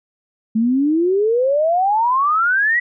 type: exponential sweep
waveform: sine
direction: up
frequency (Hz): 215.6 to 1975.5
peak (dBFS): -13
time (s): 0.55-2.8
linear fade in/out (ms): 10
effects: none